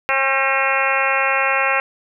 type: harmonic tone with a mistuned harmonic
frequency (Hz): 270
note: C#4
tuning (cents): -45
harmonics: 2 / 3 / 4 / 5 / 6 / 7 / 8 / 9 / 10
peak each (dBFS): -24 / -24 / -24 / -24 / -24 / -24 / -24 / -24 / -24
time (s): 0.09-1.8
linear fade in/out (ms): 0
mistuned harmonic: 6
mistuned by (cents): -31
effects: none